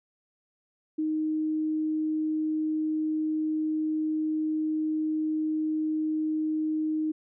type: tone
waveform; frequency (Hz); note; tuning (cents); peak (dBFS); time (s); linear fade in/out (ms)
sine; 311.1; D#4; 0; -25; 0.98-7.12; 10
effects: none